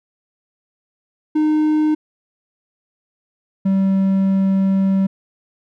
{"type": "tone pair in turn", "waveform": "triangle", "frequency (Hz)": [306.9, 192.99], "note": ["D#4", "G3"], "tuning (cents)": [-24, -27], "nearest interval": "minor sixth", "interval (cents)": 803, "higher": "first", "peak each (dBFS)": -11, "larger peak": "neither", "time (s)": [[1.35, 1.95], [3.65, 5.07]], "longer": "second", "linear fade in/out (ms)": 10, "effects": []}